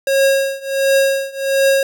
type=tone with tremolo; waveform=square; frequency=544 Hz; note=C#5; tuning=33 cents flat; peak=-10 dBFS; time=0.07-1.83 s; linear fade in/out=2 ms; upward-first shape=triangle; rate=1.4 Hz; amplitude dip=95%; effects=none